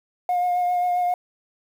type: tone with vibrato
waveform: sine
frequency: 715 Hz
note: F5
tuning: 41 cents sharp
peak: -17 dBFS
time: 0.29-1.14 s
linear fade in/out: 2 ms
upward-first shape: triangle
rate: 7.5 Hz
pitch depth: 21 cents each way
effects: tanh soft clip ceiling -17 dBFS + 8-bit